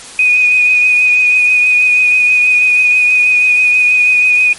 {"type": "tone with vibrato", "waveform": "sine", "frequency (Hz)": 2483, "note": "D#7", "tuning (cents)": -4, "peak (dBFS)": -6, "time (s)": [0.19, 4.53], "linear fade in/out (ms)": 2, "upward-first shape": "triangle", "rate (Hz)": 6.2, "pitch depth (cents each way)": 25, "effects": ["white hiss -31 dBFS RMS until 4.58 s", "MP3 48 kbps"]}